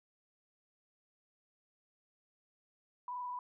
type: tone with frequency modulation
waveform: sine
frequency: 987.8 Hz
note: B5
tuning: in tune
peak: -38 dBFS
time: 3.08-3.39 s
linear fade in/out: 2 ms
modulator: 23.2 Hz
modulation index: 0.69
effects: none